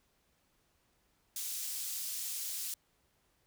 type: high-pass noise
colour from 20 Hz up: pink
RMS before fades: -39 dBFS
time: 1.36-2.74 s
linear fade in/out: 2 ms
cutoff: 6000 Hz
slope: 12 dB/octave
effects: pink hiss -74 dBFS RMS until 3.46 s